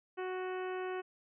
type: harmonic tone with a mistuned harmonic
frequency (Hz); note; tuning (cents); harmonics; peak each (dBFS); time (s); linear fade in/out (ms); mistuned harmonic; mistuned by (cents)
370; F#4; 0; 1 / 2 / 3 / 4 / 5 / 6 / 7 / 8; -37 / -44 / -47 / -48 / -51 / -57 / -53 / -59; 0.17-1.02; 20; 8; +23
effects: none